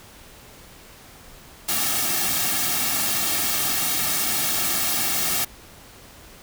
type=noise with comb filter; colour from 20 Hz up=white; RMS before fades=-23 dBFS; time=1.68-5.45 s; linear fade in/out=10 ms; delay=2 ms; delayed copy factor=-0.7; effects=pink hiss -46 dBFS RMS until 6.42 s